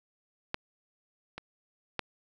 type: clicks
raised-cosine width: 0.3 ms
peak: -14 / -23 / -14 dBFS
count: 3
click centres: 0.544 / 1.38 / 1.993 s
effects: none